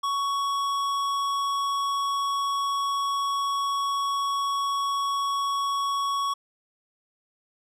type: tone with tanh clipping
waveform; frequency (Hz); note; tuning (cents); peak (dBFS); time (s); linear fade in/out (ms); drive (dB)
sine; 1116; C#6; +11; -26; 0.03-6.34; 10; 15
effects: none